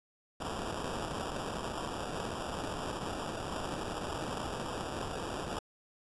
white noise with sample-and-hold, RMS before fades -38 dBFS, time 0.4-5.59 s, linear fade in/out 5 ms, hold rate 2100 Hz, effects resampled to 24000 Hz

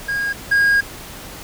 triangle tone pair in turn, 1631 / 1631 Hz, G#6 / G#6, -32 / -32 cents, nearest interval unison, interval 0 cents, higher neither, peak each -17 / -10 dBFS, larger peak second, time 0.08-0.33 / 0.51-0.81 s, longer second, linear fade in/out 10 ms, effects pink hiss -35 dBFS RMS until 1.43 s

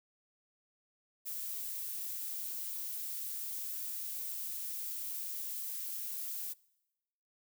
violet noise, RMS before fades -40 dBFS, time 1.25-6.54 s, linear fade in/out 20 ms, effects noise-tail reverb RT60 1.0 s tail -24 dB re dry

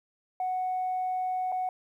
sine tone with dropouts, 740 Hz, F#5, in tune, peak -26 dBFS, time 0.4-1.69 s, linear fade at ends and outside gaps 2 ms, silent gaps 1.519-1.523 s, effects tanh soft clip ceiling -24 dBFS + 11-bit

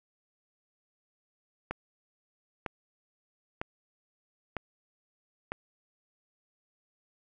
click train, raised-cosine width 0.5 ms, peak -18 dBFS, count 5, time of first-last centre 1.71-5.52 s, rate 1.05 Hz, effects none

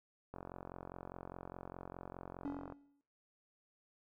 click train, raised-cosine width 1 ms, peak -32 dBFS, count 108, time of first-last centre 0.34-2.723 s, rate 44.9 Hz
triangle tone with exponential decay, 283.4 Hz, C#4, 38 cents sharp, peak -34 dBFS, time 2.45-3.01 s, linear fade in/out 0 ms, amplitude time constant 120 ms
effects noise-tail reverb RT60 0.7 s tail -25 dB re dry

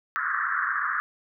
white band-pass noise, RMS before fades -27 dBFS, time 0.16-1 s, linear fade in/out 0 ms, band 1100 to 1800 Hz, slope 96 dB/octave, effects none

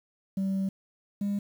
sine tone pair in turn, 193 / 202 Hz, G3 / G#3, -27 / -48 cents, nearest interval minor second, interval 79 cents, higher second, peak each -23 / -24 dBFS, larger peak first, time 0.37-0.69 / 1.21-1.39 s, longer first, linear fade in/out 5 ms, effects tanh soft clip ceiling -25 dBFS + 9-bit

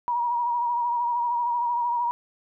sine tone with vibrato, 956 Hz, A#5, 43 cents sharp, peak -22 dBFS, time 0.08-2.11 s, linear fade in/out 0 ms, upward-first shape sine, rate 13 Hz, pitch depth 38 cents each way, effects none

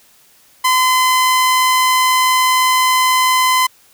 sawtooth tone, 1023 Hz, C6, 39 cents flat, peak -7 dBFS, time 0.64-3.67 s, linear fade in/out 10 ms, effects white hiss -50 dBFS RMS until 3.93 s

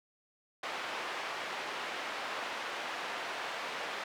pink band-pass noise, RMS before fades -39 dBFS, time 0.63-4.04 s, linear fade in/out 5 ms, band 650 to 3000 Hz, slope 12 dB/octave, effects none

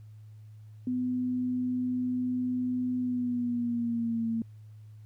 sine tone with pitch glide, 250.8 to 227.3 Hz, B3 to A#3, +27 to -43 cents, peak -27 dBFS, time 0.87-4.42 s, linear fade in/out 2 ms, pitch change -170 cents, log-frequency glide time 2.99-4.28 s, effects added 107 Hz sine -46 dBFS peak until 5.05 s + pink hiss -72 dBFS RMS until 5.05 s

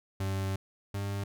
40% pulse tone pair in turn, 96.6 / 99.78 Hz, G2 / G2, -25 / +31 cents, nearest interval minor second, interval 56 cents, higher second, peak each -29 / -31 dBFS, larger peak first, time 0.2-0.56 / 0.94-1.24 s, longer first, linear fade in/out 5 ms, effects none

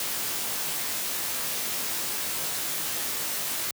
white noise with comb filter, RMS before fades -30 dBFS, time 0-3.71 s, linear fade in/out 2 ms, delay 19 ms, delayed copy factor +0.95, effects high-pass 100 Hz 12 dB/octave

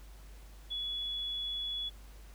sine tone, 3394 Hz, G#7, 37 cents sharp, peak -34 dBFS, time 0.7-1.9 s, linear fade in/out 20 ms, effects added 50 Hz sine -49 dBFS peak until 2.34 s + pink hiss -60 dBFS RMS until 2.34 s

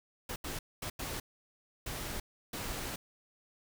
pink noise bursts at uneven times, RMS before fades -39 dBFS, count 6, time 0.29-0.36 / 0.44-0.59 / 0.82-0.9 / 0.99-1.2 / 1.86-2.2 / 2.53-2.96 s, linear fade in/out 5 ms, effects none

